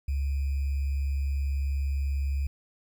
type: tone with sample-and-hold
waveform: sine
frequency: 69.3 Hz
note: C#2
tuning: in tune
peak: -25 dBFS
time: 0.08-2.47 s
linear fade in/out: 5 ms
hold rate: 2450 Hz
effects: none